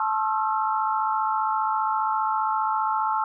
sine tone cluster, 873 / 1074 / 1299 / 1354 Hz, A5 / C6 / E6 / E6, -14 / +45 / -26 / +46 cents, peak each -24 / -28 / -31 / -29 dBFS, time 0-3.24 s, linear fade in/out 2 ms, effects none

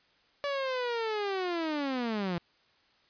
sawtooth linear sweep, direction down, 575 to 166.7 Hz, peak -26 dBFS, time 0.44-2.38 s, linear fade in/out 0 ms, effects white hiss -66 dBFS RMS until 3.09 s + resampled to 11025 Hz

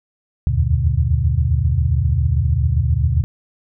sine tone cluster, 74.1 / 81.5 / 89.2 / 118.8 / 144 Hz, D2 / E2 / F2 / A#2 / D3, +16 / -19 / +37 / +33 / -34 cents, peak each -18 / -22 / -21 / -19 / -24 dBFS, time 0.47-3.24 s, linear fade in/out 0 ms, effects none

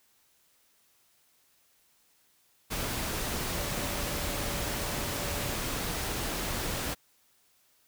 sine tone in noise, 577 Hz, D5, 31 cents flat, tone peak -43 dBFS, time 3.55-5.56 s, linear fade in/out 20 ms, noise pink, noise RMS -33 dBFS, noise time 2.7-6.95 s, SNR -13 dB, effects white hiss -67 dBFS RMS until 7.87 s

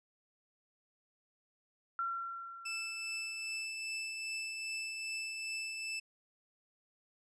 sine tone with exponential decay, 1364 Hz, F6, 41 cents flat, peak -32 dBFS, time 1.99-3.65 s, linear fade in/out 1 ms, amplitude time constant 360 ms
sawtooth tone with tremolo, 2637 Hz, E7, in tune, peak -33 dBFS, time 2.65-6 s, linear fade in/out 10 ms, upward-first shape triangle, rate 2.5 Hz, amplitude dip 35%
effects resampled to 22050 Hz

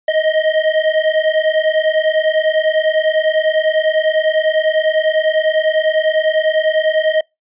square beating tone pair, 622.3 / 632.3 Hz, D#5 / D#5, 0 / +28 cents, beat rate 10 Hz, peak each -16 dBFS, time 0.08-7.21 s, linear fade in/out 5 ms, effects noise-tail reverb RT60 0.2 s tail -26 dB re dry + resampled to 8000 Hz

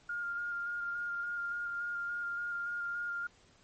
sine tone with vibrato, 1409 Hz, F6, 15 cents sharp, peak -34 dBFS, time 0.09-3.27 s, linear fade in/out 5 ms, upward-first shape square, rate 3.5 Hz, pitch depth 13 cents each way, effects pink hiss -64 dBFS RMS until 3.63 s + MP3 32 kbps

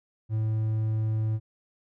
triangle tone, 109.5 Hz, A2, 8 cents flat, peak -22 dBFS, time 0.29-1.4 s, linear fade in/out 50 ms, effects none

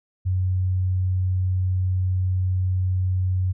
sine tone, 92.5 Hz, F#2, in tune, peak -19 dBFS, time 0.25-3.53 s, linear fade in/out 20 ms, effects none

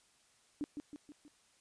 sine tone with echo, 293.7 Hz, D4, in tune, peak -34 dBFS, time 0.61-0.64 s, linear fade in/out 0 ms, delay 160 ms, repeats 4, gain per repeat -5 dB, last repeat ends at 1.28 s, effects white hiss -69 dBFS RMS until 1.6 s + resampled to 22050 Hz

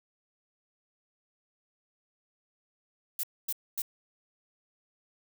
violet noise bursts, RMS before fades -32 dBFS, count 3, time 3.19-3.819 s, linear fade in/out 2 ms, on 43 ms, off 250 ms, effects none

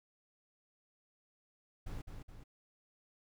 brown noise with echo, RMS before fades -42 dBFS, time 1.86-2.02 s, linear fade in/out 10 ms, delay 210 ms, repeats 2, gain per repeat -5 dB, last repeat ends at 2.44 s, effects none

